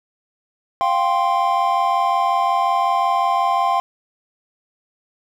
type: chord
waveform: triangle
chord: F suspended second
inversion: none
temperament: equal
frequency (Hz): 698.5 / 784 / 1046.5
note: F5 / G5 / C6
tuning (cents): 0 / 0 / 0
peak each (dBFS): -19 / -18 / -17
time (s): 0.81-3.8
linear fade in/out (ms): 0
effects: none